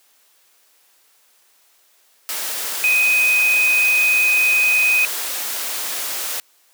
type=tone in noise; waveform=sine; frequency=2505 Hz; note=D#7; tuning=11 cents sharp; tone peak=-13 dBFS; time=2.84-5.05 s; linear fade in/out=0 ms; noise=white; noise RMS=-25 dBFS; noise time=2.29-6.4 s; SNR=+9 dB; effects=white hiss -57 dBFS RMS until 6.73 s + high-pass 400 Hz 12 dB/octave